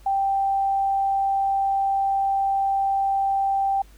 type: tone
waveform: sine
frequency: 784 Hz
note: G5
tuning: in tune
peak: -19 dBFS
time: 0.06-3.82 s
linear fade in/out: 5 ms
effects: added 50 Hz sine -47 dBFS peak until 3.97 s + pink hiss -56 dBFS RMS until 3.97 s